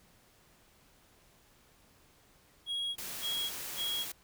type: tone bursts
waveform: triangle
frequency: 3304 Hz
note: G#7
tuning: 10 cents flat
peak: -31 dBFS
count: 3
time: 2.66-4.06 s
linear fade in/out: 50 ms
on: 300 ms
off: 250 ms
type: noise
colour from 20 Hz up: white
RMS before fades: -41 dBFS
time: 2.98-4.12 s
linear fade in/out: 5 ms
effects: pink hiss -64 dBFS RMS until 4.23 s